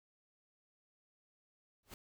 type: noise with exponential growth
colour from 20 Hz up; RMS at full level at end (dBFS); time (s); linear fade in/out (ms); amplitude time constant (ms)
pink; -45; 1.83-1.94; 2; 22
effects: none